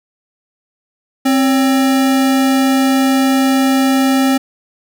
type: tone pair together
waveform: square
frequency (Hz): 264.8 / 562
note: C4 / C#5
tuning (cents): +21 / +24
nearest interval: octave + minor second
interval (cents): 1303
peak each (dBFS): -11 / -23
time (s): 1.25-4.38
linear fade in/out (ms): 10
effects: none